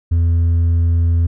triangle tone with hard clipping, 84.1 Hz, E2, 35 cents sharp, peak -10 dBFS, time 0.11-1.27 s, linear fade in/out 10 ms, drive 1 dB, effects none

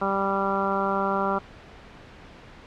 harmonic tone, 196 Hz, G3, in tune, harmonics 1 / 2 / 3 / 4 / 5 / 6 / 7, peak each -30 / -30 / -30 / -30 / -30 / -30 / -30 dBFS, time 0.01-1.39 s, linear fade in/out 10 ms, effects pink hiss -46 dBFS RMS until 2.66 s + low-pass 3000 Hz 12 dB/octave

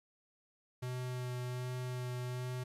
square tone with vibrato, 125.3 Hz, B2, 25 cents sharp, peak -38 dBFS, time 0.82-2.64 s, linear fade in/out 10 ms, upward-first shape sine, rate 1.3 Hz, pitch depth 12 cents each way, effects resampled to 32000 Hz + 12-bit

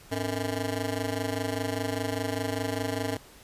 15% pulse ring-modulated tone, 184.2 Hz, F#3, 7 cents flat, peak -19 dBFS, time 0.11-3.17 s, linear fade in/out 5 ms, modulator 79.6 Hz, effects pink hiss -52 dBFS RMS until 3.43 s + resampled to 32000 Hz

